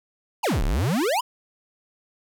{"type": "exponential two-way sweep", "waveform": "square", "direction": "down then up", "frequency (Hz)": [1058, 30.03, 1058], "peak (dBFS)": -21, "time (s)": [0.43, 1.21], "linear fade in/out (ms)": 10, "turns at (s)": 0.63, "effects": []}